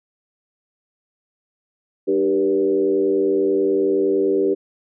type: tone with frequency modulation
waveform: sine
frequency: 390.4 Hz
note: G4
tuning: 7 cents flat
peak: -15 dBFS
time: 2.07-4.55 s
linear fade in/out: 20 ms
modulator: 89.1 Hz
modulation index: 0.97
effects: none